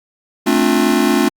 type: chord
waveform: square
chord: D minor seventh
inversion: second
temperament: just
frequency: 220.2 / 264.3 / 293.7 / 352.4 Hz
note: A3 / C4 / D4 / F4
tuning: +2 / +18 / 0 / +16 cents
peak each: -18 dBFS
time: 0.46-1.29 s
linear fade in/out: 10 ms
effects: Opus 48 kbps